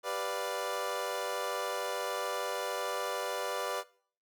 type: chord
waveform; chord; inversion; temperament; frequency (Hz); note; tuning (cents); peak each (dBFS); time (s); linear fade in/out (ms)
25% pulse; G dominant seventh; none; equal; 392 / 493.9 / 587.3 / 698.5; G4 / B4 / D5 / F5; 0 / 0 / 0 / 0; -38 / -33 / -33 / -38; 0.03-3.84; 50
effects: noise-tail reverb RT60 0.5 s tail -20 dB re dry